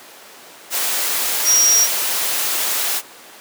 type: tone in noise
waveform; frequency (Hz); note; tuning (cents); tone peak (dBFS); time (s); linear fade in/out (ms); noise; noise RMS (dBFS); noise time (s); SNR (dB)
sine; 5690; F8; +31; -11; 1.44-1.88; 50; white; -20; 0.7-3.02; +6
effects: pink hiss -40 dBFS RMS until 3.4 s + high-pass 400 Hz 12 dB/octave